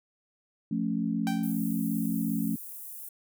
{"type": "chord", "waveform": "sine", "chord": "F augmented", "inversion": "none", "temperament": "equal", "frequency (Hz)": [174.61, 220, 277.2], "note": ["F3", "A3", "C#4"], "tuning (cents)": [0, 0, 0], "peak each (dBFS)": [-32, -29, -32], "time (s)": [0.71, 2.56], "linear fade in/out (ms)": 5}
{"type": "tone with exponential decay", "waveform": "sawtooth", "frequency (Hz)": 780, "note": "G5", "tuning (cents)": -9, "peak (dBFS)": -26, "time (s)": [1.27, 1.62], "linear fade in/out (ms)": 0, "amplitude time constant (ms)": 74}
{"type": "high-pass noise", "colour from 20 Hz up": "white", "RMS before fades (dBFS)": -42, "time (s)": [1.43, 3.09], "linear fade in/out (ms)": 5, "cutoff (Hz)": 10000, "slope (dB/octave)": 24}
{"effects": []}